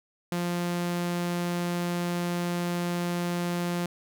sawtooth tone, 174.61 Hz, F3, in tune, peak -23 dBFS, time 0.32-3.86 s, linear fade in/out 2 ms, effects none

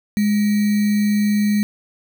sine tone with sample-and-hold, 207.7 Hz, G#3, in tune, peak -14 dBFS, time 0.17-1.63 s, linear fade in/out 0 ms, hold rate 2100 Hz, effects none

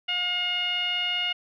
10% pulse tone with low-pass filter, 715 Hz, F5, 41 cents sharp, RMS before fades -27 dBFS, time 0.08-1.33 s, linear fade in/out 10 ms, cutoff 2700 Hz, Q 9.5, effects none

